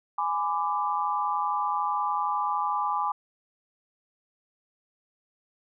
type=chord; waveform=sine; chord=G# diminished; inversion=none; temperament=equal with one note detuned; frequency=830.6 / 1003.9 / 1174.7 Hz; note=G#5 / B5 / D6; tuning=0 / +28 / 0 cents; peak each=-29 dBFS; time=0.18-3.12 s; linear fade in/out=5 ms; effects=none